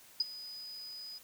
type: tone with ADSR envelope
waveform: sine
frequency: 4978 Hz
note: D#8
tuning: in tune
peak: -24 dBFS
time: 0.2-1.19 s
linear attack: 5 ms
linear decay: 23 ms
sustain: -19 dB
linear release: 20 ms
effects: white hiss -58 dBFS RMS until 1.23 s